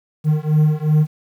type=beating tone pair; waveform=triangle; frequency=151.7 / 154.4 Hz; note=D#3 / D#3; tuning=-44 / -13 cents; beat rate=2.7 Hz; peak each=-14 dBFS; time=0.24-1.07 s; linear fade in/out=50 ms; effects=8-bit